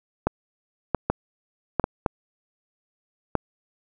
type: clicks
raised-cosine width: 1 ms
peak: -6 dBFS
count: 7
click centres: 0.27 / 0.947 / 1.1 / 1.797 / 1.841 / 2.062 / 3.353 s
effects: none